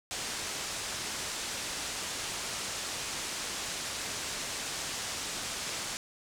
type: low-pass noise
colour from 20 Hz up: white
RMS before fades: -37 dBFS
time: 0.11-5.97 s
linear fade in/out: 0 ms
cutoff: 8300 Hz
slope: 24 dB/octave
effects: none